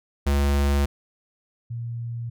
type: tone pair in turn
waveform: square / sine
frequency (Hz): 70.6 / 117.47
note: C#2 / A#2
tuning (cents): +32 / +14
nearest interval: major sixth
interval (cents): 882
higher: second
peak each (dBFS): -19 / -28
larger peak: first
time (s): 0.26-0.86 / 1.7-2.3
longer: neither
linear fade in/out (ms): 10
effects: none